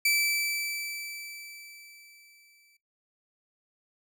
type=tone with exponential decay; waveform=sawtooth; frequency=2320 Hz; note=D7; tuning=22 cents flat; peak=-18 dBFS; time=0.05-2.77 s; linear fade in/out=5 ms; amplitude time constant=590 ms; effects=noise-tail reverb RT60 0.3 s tail -25 dB re dry